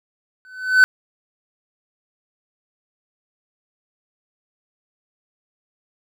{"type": "tone with exponential growth", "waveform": "triangle", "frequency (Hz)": 1512, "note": "F#6", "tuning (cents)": 37, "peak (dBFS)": -3, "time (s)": [0.45, 0.84], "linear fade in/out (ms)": 0, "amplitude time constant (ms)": 83, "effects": []}